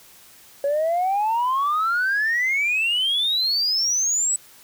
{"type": "exponential sweep", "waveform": "sine", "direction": "up", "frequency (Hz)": [554.4, 8000], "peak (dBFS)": -17, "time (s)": [0.64, 4.36], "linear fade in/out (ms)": 2, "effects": ["tanh soft clip ceiling -16 dBFS", "white hiss -49 dBFS RMS until 4.63 s"]}